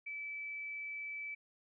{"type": "tone", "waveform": "sine", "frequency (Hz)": 2308, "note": "D7", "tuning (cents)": -31, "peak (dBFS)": -40, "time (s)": [0.06, 1.35], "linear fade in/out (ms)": 10, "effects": []}